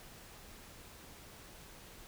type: silence
effects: pink hiss -54 dBFS RMS until 2.07 s